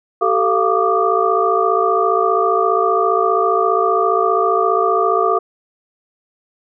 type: tone cluster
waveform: sine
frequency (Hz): 385.7 / 442.7 / 694 / 1160 / 1215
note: G4 / A4 / F5 / D6 / D#6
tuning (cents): -28 / +11 / -11 / -22 / -42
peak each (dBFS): -19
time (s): 0.21-5.39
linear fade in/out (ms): 10
effects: none